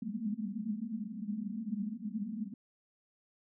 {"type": "band-pass noise", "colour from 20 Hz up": "pink", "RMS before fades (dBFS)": -38, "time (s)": [0.02, 2.54], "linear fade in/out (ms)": 5, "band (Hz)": [200, 230], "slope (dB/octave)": 96, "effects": []}